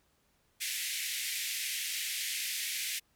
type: band-pass noise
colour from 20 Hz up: pink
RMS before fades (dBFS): -36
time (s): 0.6-3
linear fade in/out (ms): 20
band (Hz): 1900 to 15000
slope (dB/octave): 48
effects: pink hiss -72 dBFS RMS until 3.15 s